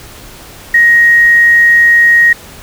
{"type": "tone with quantisation", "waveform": "sine", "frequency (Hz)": 1879, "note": "A#6", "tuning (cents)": 13, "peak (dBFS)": -3, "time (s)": [0.74, 2.33], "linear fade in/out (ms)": 5, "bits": 5, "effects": ["pink hiss -33 dBFS RMS until 2.62 s"]}